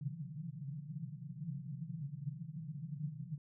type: band-pass noise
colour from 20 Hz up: white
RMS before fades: -44 dBFS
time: 0.01-3.38 s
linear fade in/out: 2 ms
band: 130 to 170 Hz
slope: 96 dB/octave
effects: none